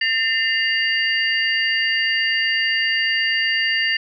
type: tone cluster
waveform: sine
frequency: 1807 / 2065 / 2818 / 4647 Hz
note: A6 / C7 / F7 / D8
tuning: +46 / -23 / +15 / -19 cents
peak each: -20 / -25 / -22 / -26 dBFS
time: 0.01-3.97 s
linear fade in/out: 5 ms
effects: none